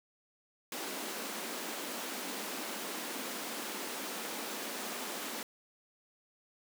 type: high-pass noise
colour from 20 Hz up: pink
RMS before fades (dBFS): -40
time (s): 0.72-5.43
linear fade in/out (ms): 2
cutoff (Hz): 210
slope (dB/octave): 48
effects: none